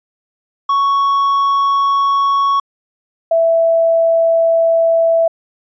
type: tone pair in turn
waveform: triangle / sine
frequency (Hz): 1112 / 661.2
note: C#6 / E5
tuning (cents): +5 / +5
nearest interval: major sixth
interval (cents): 900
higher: first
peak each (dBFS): -9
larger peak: neither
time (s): 0.69-2.6 / 3.31-5.28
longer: second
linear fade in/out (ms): 5
effects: resampled to 16000 Hz